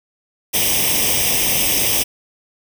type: noise with comb filter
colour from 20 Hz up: white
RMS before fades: -17 dBFS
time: 0.53-2.04 s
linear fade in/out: 20 ms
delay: 0.35 ms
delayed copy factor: +0.85
effects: none